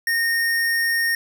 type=tone; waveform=square; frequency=1844 Hz; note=A#6; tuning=19 cents flat; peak=-19 dBFS; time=0.07-1.15 s; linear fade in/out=2 ms; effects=none